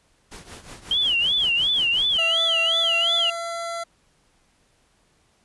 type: noise with tremolo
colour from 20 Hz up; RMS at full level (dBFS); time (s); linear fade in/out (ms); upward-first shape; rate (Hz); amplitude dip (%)
pink; -38; 0.31-2.18; 10; triangle; 5.5; 80
type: tone with vibrato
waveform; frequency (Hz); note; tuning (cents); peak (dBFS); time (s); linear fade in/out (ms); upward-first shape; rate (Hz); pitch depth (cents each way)
sine; 3094; G7; -23; -18; 0.91-3.3; 2; sine; 2.8; 210
type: tone with pitch glide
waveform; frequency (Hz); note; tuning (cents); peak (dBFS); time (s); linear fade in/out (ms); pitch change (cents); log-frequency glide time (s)
25% pulse; 661 to 676.8; E5 to E5; +5 to +45; -24; 2.18-3.84; 10; +40; 2.72-3.08
effects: pink hiss -63 dBFS RMS until 5.44 s + resampled to 24000 Hz